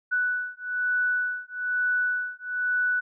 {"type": "beating tone pair", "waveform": "sine", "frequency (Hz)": [1483, 1484.1], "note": ["F#6", "F#6"], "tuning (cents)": [4, 5], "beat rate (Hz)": 1.1, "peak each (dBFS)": -27, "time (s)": [0.11, 3.01], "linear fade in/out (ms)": 20, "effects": []}